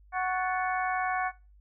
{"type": "harmonic tone with a mistuned harmonic", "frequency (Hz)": 370, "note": "F#4", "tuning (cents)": 0, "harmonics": [2, 3, 4, 5, 6], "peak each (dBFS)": [-29, -33, -35, -37, -39], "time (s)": [0.12, 1.32], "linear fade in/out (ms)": 50, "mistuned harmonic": 5, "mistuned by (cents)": -94, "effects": ["noise-tail reverb RT60 0.3 s tail -21 dB re dry", "added 50 Hz sine -54 dBFS peak until 1.6 s"]}